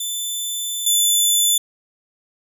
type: tone pair in turn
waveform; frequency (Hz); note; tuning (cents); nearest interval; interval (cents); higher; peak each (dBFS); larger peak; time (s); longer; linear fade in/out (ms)
15% pulse; 3520 / 3500; A7 / A7; 0 / -10; unison; 10; first; -16 / -7; second; 0-0.86 / 0.86-1.58; first; 5
effects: none